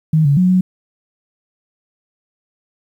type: tone with pitch steps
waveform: sine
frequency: 157.2 / 141.8 / 182.5 / 184.4 Hz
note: D#3 / C#3 / F#3 / F#3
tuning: +18 / +40 / -24 / -6 cents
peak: -9 dBFS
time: 0.13-0.61 s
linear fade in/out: 5 ms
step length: 120 ms
effects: 8-bit